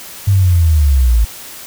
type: linear sweep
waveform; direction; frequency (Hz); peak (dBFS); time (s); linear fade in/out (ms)
sine; down; 100.9 to 52.6; -7; 0.27-1.25; 10
effects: white hiss -32 dBFS RMS until 1.66 s